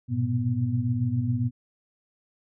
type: tone cluster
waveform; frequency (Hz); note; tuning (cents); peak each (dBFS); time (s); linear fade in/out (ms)
sine; 101.9 / 119.9 / 127.2 / 245.5; G#2 / A#2 / C3 / B3; -32 / +49 / -48 / -10; -31 / -25 / -33 / -29; 0.08-1.51; 50
effects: none